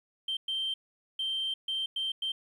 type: tone bursts at uneven times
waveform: sine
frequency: 3136 Hz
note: G7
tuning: in tune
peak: -28 dBFS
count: 6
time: 0.28-0.37 / 0.48-0.74 / 1.19-1.54 / 1.68-1.86 / 1.96-2.12 / 2.22-2.32 s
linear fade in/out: 5 ms
effects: tanh soft clip ceiling -26 dBFS + 11-bit